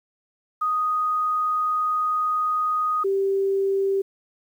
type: tone pair in turn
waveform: sine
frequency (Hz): 1244.5 / 390.9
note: D#6 / G4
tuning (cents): 0 / -5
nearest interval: octave + minor sixth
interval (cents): 2005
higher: first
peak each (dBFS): -20 / -19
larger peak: second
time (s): 0.61-3.04 / 3.04-4.02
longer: first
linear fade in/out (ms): 10
effects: 9-bit